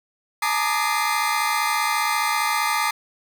35% pulse tone cluster, 853 / 924 / 1183 / 1238 / 2072 Hz, G#5 / A#5 / D6 / D#6 / C7, +46 / -16 / +12 / -9 / -17 cents, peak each -25 dBFS, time 0.42-2.91 s, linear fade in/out 5 ms, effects none

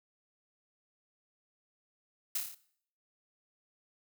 blue noise with echo, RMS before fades -32 dBFS, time 2.35-2.38 s, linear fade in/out 5 ms, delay 28 ms, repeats 6, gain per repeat -3 dB, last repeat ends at 2.548 s, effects noise-tail reverb RT60 0.6 s tail -18 dB re dry

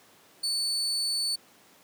35% pulse tone, 4480 Hz, C#8, 18 cents sharp, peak -25 dBFS, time 0.43-1.36 s, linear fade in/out 10 ms, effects pink hiss -57 dBFS RMS until 1.83 s + high-pass 200 Hz 12 dB/octave

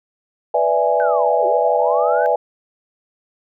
sine chord, E dominant seventh, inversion second, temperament equal, 493.9 / 587.3 / 659.3 / 830.6 Hz, B4 / D5 / E5 / G#5, 0 / 0 / 0 / 0 cents, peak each -19 dBFS, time 0.54-2.36 s, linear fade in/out 5 ms
sine linear two-way sweep, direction down then up, 1561 to 349 to 1561 Hz, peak -25 dBFS, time 1-2.26 s, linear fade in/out 0 ms, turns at 1.46 s
effects none

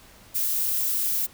violet noise, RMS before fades -25 dBFS, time 0.34-1.27 s, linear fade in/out 20 ms, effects pink hiss -51 dBFS RMS until 1.33 s

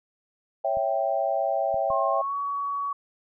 sine chord, C# diminished, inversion none, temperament equal, 554.4 / 659.3 / 784 Hz, C#5 / E5 / G5, 0 / 0 / 0 cents, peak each -28 / -26 / -27 dBFS, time 0.64-2.22 s, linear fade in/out 10 ms
clicks, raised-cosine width 5 ms, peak -31 dBFS, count 3, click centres 0.771 / 1.743 / 1.903 s
sine tone with pitch glide, 1070 to 1127.7 Hz, C6 to C#6, +38 to +29 cents, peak -26 dBFS, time 1.9-2.93 s, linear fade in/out 5 ms, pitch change +91 cents, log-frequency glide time 2.11-2.35 s
effects none

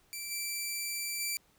10% pulse tone with level steps, 2337 Hz, D7, 9 cents flat, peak -29 / -25 / -23 dBFS, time 0.13-1.37 s, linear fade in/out 0 ms, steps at 0.3 / 1.19 s, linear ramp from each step 20 ms, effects pink hiss -67 dBFS RMS until 1.58 s

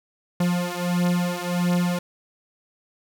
45% pulse beating tone pair, 175.8 / 177.3 Hz, F3 / F3, +12 / +26 cents, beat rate 1.5 Hz, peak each -24 dBFS, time 0.4-1.99 s, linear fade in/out 5 ms, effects none

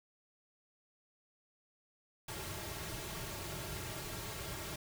pink noise with comb filter, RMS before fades -43 dBFS, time 2.28-4.76 s, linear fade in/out 5 ms, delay 4 ms, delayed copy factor -0.65, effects none

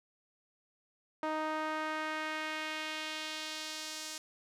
sawtooth tone with band-pass filter sweep, 311.1 Hz, D#4, in tune, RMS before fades -38 dBFS, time 1.23-4.18 s, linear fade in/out 2 ms, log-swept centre 930 to 6300 Hz, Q 1.2, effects none

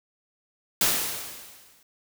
white noise with exponential decay, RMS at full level -20 dBFS, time 0.81-1.83 s, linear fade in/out 2 ms, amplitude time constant 220 ms, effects none

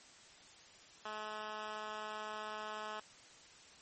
10% pulse tone with band-pass filter, 214 Hz, A3, 48 cents flat, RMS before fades -44 dBFS, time 1.05-3 s, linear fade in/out 5 ms, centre 1600 Hz, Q 0.79, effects white hiss -59 dBFS RMS until 3.81 s + MP3 32 kbps

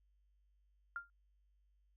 sine tone with exponential decay, 1396.9 Hz, F6, in tune, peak -36 dBFS, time 0.96-1.1 s, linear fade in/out 1 ms, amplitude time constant 30 ms, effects added 50 Hz sine -70 dBFS peak until 1.96 s

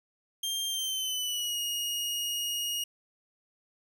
sawtooth tone with pitch glide, 3187 to 2872 Hz, G7 to F7, +28 to +48 cents, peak -27 dBFS, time 0.43-2.84 s, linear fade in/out 5 ms, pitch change -180 cents, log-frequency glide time 0.67-1.59 s, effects none

